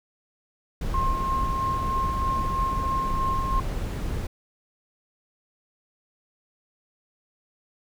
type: noise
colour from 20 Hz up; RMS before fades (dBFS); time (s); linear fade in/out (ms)
brown; -28; 0.81-4.27; 5
type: tone with tremolo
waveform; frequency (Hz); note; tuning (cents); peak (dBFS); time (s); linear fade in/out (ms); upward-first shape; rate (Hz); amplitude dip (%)
sine; 1065; C6; +30; -23; 0.94-3.6; 2; sine; 3.1; 40
effects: none